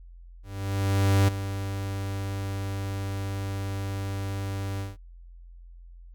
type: tone with ADSR envelope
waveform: 45% pulse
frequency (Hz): 98.1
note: G2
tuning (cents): +2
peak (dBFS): -17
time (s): 0.43-4.97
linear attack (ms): 850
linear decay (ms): 11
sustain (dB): -12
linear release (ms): 170
effects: added 43 Hz sine -44 dBFS peak until 6.14 s